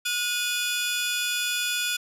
sawtooth tone cluster, 1447 / 2479 / 3449 Hz, F#6 / D#7 / A7, -39 / -7 / -35 cents, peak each -26 dBFS, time 0.05-1.97 s, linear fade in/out 10 ms, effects resampled to 32000 Hz

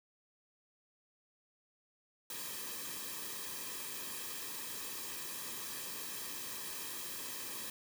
white noise with comb filter, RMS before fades -43 dBFS, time 2.3-7.7 s, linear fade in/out 2 ms, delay 1.4 ms, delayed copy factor -0.7, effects none

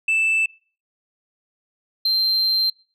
sine tone pair in turn, 2642 / 4144 Hz, E7 / C8, +3 / -17 cents, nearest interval minor sixth, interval 780 cents, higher second, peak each -14 dBFS, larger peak neither, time 0.08-0.46 / 2.05-2.7 s, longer second, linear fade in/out 5 ms, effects noise-tail reverb RT60 0.4 s tail -24 dB re dry + tanh soft clip ceiling -15 dBFS

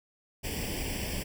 pink noise with comb filter, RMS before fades -34 dBFS, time 0.43-1.24 s, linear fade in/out 20 ms, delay 0.38 ms, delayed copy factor +0.85, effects none

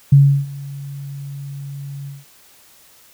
sine tone with ADSR envelope, 140 Hz, C#3, 18 cents sharp, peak -4 dBFS, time 0.12-2.25 s, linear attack 7 ms, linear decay 330 ms, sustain -23 dB, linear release 180 ms, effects white hiss -49 dBFS RMS until 3.13 s

